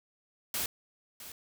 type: noise with echo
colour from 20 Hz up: white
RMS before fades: -33 dBFS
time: 0.54-0.66 s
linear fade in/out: 2 ms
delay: 660 ms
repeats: 1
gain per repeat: -13 dB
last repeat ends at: 1.32 s
effects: none